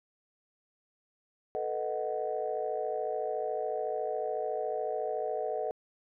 sine chord, B dominant seventh, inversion third, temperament equal, 440 / 493.9 / 622.3 / 740 Hz, A4 / B4 / D#5 / F#5, 0 / 0 / 0 / 0 cents, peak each -35 / -37 / -35 / -36 dBFS, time 1.55-5.71 s, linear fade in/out 0 ms, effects tanh soft clip ceiling -20 dBFS

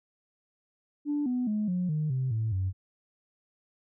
sine tone with pitch steps, 292.6 / 248.9 / 211.7 / 180.12 / 153.22 / 130.34 / 110.87 / 94.32 Hz, D4 / B3 / G#3 / F#3 / D#3 / C3 / A2 / F#2, -6 / +14 / +33 / -46 / -26 / -6 / +14 / +34 cents, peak -25 dBFS, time 1.05-2.73 s, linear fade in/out 50 ms, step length 210 ms, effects tanh soft clip ceiling -22 dBFS

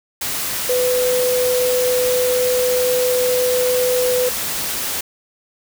sine tone in noise, 500 Hz, B4, 21 cents sharp, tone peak -15 dBFS, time 0.69-4.29 s, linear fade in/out 5 ms, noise white, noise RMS -23 dBFS, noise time 0.21-5.01 s, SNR +5 dB, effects none

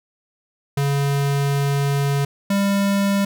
square tone pair in turn, 140.7 / 198.98 Hz, C#3 / G3, +26 / +26 cents, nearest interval tritone, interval 600 cents, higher second, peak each -18 / -17 dBFS, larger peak second, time 0.77-2.25 / 2.5-3.25 s, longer first, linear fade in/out 5 ms, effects none

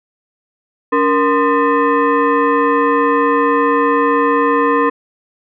sine tone with frequency modulation, 285.3 Hz, C#4, 50 cents sharp, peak -10 dBFS, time 0.92-4.9 s, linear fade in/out 10 ms, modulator 753 Hz, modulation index 1.6, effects none

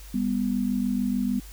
sine tone pair together, 200.5 / 247.2 Hz, G3 / B3, +39 / +2 cents, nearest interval major third, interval 363 cents, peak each -26 / -25 dBFS, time 0.14-1.4 s, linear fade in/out 5 ms, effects added 50 Hz sine -41 dBFS peak until 1.52 s + white hiss -49 dBFS RMS until 1.52 s

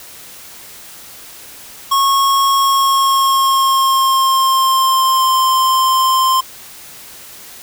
square tone with pitch glide, 1095 to 1046.2 Hz, C#6 to C6, -22 to -1 cents, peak -11 dBFS, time 1.91-6.41 s, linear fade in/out 10 ms, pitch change -79 cents, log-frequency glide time 2.56-5.35 s, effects white hiss -36 dBFS RMS until 7.62 s

